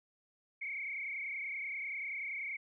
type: tone with frequency modulation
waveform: sine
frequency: 2217 Hz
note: C#7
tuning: in tune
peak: -37 dBFS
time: 0.61-2.57 s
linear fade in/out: 10 ms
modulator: 30.4 Hz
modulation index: 3.2
effects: none